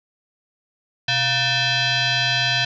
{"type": "tone with frequency modulation", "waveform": "sine", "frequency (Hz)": 700, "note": "F5", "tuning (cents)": 4, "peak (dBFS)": -17, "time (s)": [1.08, 2.65], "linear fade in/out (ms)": 5, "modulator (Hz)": 826, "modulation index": 4.8, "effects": []}